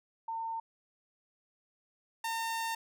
sine / sawtooth tone pair in turn, 906 / 909.2 Hz, A#5 / A#5, -50 / -43 cents, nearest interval unison, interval 7 cents, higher second, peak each -34 / -29 dBFS, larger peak second, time 0.28-0.6 / 2.24-2.75 s, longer second, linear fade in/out 5 ms, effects none

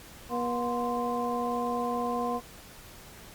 harmonic tone with a mistuned harmonic, 240.9 Hz, B3, 43 cents flat, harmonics 1 / 2 / 3 / 4, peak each -33 / -33 / -33 / -33 dBFS, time 0.29-2.41 s, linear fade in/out 50 ms, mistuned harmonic 4, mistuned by +130 cents, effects pink hiss -49 dBFS RMS until 3.34 s + Opus 48 kbps

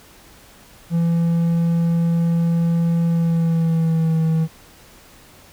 triangle tone with pitch glide, 168.1 to 160.97 Hz, E3 to E3, +34 to -41 cents, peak -13 dBFS, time 0.9-4.48 s, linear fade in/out 50 ms, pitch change -75 cents, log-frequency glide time 3.06-4.21 s, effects pink hiss -47 dBFS RMS until 5.52 s

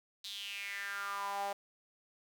sawtooth tone with high-pass filter sweep, 200 Hz, G3, 35 cents sharp, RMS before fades -40 dBFS, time 0.24-1.53 s, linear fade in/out 5 ms, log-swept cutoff 3900 to 680 Hz, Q 5.7, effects 10-bit

